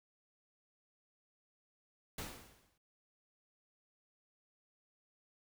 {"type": "noise with exponential decay", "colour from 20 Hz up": "pink", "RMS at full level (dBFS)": -41, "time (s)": [2.18, 2.78], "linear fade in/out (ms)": 5, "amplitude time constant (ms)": 130, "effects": []}